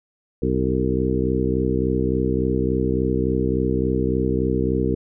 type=harmonic tone with a mistuned harmonic; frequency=63.5 Hz; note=B1; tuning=49 cents sharp; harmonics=1 / 2 / 3 / 4 / 5 / 6 / 7; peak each=-26 / -26 / -26 / -26 / -26 / -26 / -26 dBFS; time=0.42-4.95 s; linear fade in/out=5 ms; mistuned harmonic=7; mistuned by=+34 cents; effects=none